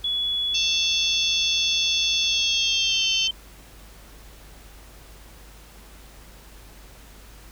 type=tone with pitch glide; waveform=sine; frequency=3396 to 3096 Hz; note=G#7 to G7; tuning=+38 to -22 cents; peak=-22 dBFS; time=0.04-3.31 s; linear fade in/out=5 ms; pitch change=-160 cents; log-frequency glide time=2.24-3.1 s
type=harmonic tone; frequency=890 Hz; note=A5; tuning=20 cents sharp; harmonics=3 / 4 / 5 / 6 / 7; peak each=-28 / -29 / -30 / -31 / -31 dBFS; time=0.54-3.28 s; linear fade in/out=10 ms
effects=added 50 Hz sine -46 dBFS peak until 7.51 s + pink hiss -49 dBFS RMS until 7.51 s